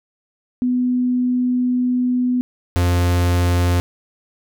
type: tone pair in turn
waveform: sine / 45% pulse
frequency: 249.1 / 88.07 Hz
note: B3 / F2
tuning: +15 / +15 cents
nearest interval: octave + tritone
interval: 1800 cents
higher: first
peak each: -15 / -14 dBFS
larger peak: second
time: 0.62-2.41 / 2.76-3.8 s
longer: first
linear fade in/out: 0 ms
effects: none